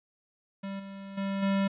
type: tone with level steps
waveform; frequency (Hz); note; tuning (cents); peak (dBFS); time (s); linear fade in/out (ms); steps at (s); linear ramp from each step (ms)
square; 196; G3; 0; -35 / -41 / -30 / -25; 0.63-1.68; 10; 0.79 / 1.17 / 1.42; 10
effects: resampled to 8000 Hz + 11-bit